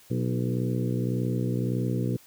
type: harmonic tone with a mistuned harmonic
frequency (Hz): 61.74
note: B1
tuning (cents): 0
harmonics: 2 / 3 / 4 / 5 / 6 / 7 / 8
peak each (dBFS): -27 / -31 / -33 / -35 / -37 / -38 / -39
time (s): 0.1-2.17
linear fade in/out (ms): 10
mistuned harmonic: 5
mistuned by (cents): +34
effects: white hiss -55 dBFS RMS until 2.26 s